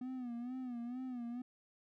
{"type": "tone with vibrato", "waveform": "triangle", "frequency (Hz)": 246.9, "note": "B3", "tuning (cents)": 0, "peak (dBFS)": -38, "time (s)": [0.01, 1.42], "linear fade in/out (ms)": 5, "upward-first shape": "sine", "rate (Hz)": 2.2, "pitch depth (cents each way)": 87, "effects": []}